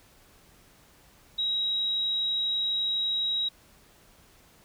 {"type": "tone", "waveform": "sine", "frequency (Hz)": 3833, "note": "A#7", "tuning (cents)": 47, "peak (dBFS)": -25, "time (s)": [1.38, 3.49], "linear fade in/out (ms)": 10, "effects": ["pink hiss -58 dBFS RMS until 4.64 s"]}